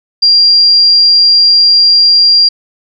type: tone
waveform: sine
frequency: 4769 Hz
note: D8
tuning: 26 cents sharp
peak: -3 dBFS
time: 0.22-2.49 s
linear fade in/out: 10 ms
effects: none